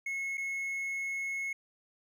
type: tone with dropouts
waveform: triangle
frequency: 2180 Hz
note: C#7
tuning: 29 cents flat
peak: -31 dBFS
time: 0.06-1.53 s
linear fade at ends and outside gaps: 5 ms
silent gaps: 0.373-0.378 s
effects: none